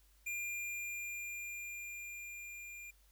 square tone with level ramp, 2400 Hz, D7, 37 cents sharp, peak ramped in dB -38 to -48 dBFS, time 0.26-2.91 s, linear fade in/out 10 ms, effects added 50 Hz sine -65 dBFS peak until 3.11 s + white hiss -71 dBFS RMS until 3.11 s

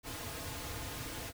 pink noise with comb filter, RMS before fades -42 dBFS, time 0.03-1.33 s, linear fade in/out 50 ms, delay 5.2 ms, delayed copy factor -0.65, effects none

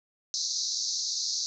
white band-pass noise, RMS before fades -31 dBFS, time 0.34-1.46 s, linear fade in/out 0 ms, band 4000 to 6500 Hz, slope 96 dB/octave, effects none

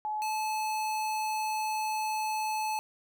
sine / square tone pair in turn, 853 / 864.4 Hz, G#5 / A5, +46 / -31 cents, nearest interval unison, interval 23 cents, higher second, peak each -30 / -30 dBFS, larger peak neither, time 0.05-0.22 / 0.22-2.79 s, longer second, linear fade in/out 0 ms, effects none

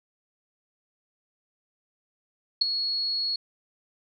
sine tone with ADSR envelope, 4339 Hz, C#8, 38 cents flat, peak -14 dBFS, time 2.61-3.36 s, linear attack 9 ms, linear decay 8 ms, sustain -11 dB, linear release 4 ms, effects none

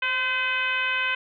sine tone with frequency modulation, 2041 Hz, C7, 44 cents flat, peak -22 dBFS, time 0.02-1.15 s, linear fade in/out 5 ms, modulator 505 Hz, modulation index 1.8, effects none

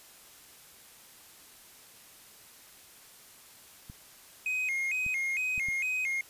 clicks, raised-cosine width 5 ms, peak -32 dBFS, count 4, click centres 3.899 / 5.064 / 5.579 / 5.686 s
triangle tone with vibrato, 2320 Hz, D7, 22 cents flat, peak -27 dBFS, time 4.46-6.21 s, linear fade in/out 2 ms, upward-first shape square, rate 2.2 Hz, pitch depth 140 cents each way
effects white hiss -54 dBFS RMS until 6.29 s + resampled to 32000 Hz

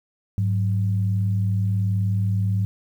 sine tone pair together, 102.62 / 183.9 Hz, G#2 / F#3, -20 / -10 cents, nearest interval minor seventh, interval 1010 cents, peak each -19 / -29 dBFS, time 0.38-2.65 s, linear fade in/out 0 ms, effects 9-bit

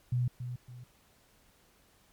sine tone with echo, 123.47 Hz, B2, in tune, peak -26 dBFS, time 0.12-0.28 s, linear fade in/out 5 ms, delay 280 ms, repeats 2, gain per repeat -9 dB, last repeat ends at 0.84 s, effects pink hiss -65 dBFS RMS until 2.12 s + MP3 96 kbps

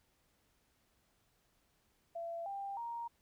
sine tone with pitch steps, 675 / 793 / 936 Hz, E5 / G5 / A#5, +41 / +20 / +7 cents, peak -39 dBFS, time 2.15-3.08 s, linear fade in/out 10 ms, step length 310 ms, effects pink hiss -75 dBFS RMS until 3.21 s

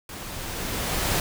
pink noise with level ramp, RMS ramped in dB -38 to -23 dBFS, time 0.09-1.2 s, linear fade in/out 2 ms, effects none

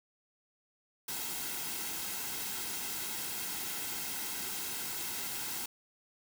white noise with comb filter, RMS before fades -38 dBFS, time 1.08-5.66 s, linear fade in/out 5 ms, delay 1.7 ms, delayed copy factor -0.55, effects none

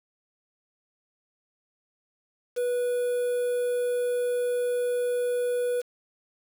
triangle tone with quantisation, 490 Hz, B4, 14 cents flat, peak -22 dBFS, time 2.56-5.82 s, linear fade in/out 20 ms, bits 7, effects none

